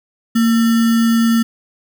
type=tone with sample-and-hold; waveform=sine; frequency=229.6 Hz; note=A#3; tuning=26 cents flat; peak=-10 dBFS; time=0.35-1.43 s; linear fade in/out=10 ms; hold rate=1575 Hz; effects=none